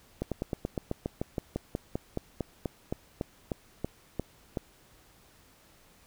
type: slowing click train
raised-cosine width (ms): 2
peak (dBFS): -17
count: 22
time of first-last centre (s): 0.22-4.572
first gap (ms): 97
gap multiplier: 1.07
effects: pink hiss -60 dBFS RMS until 6.06 s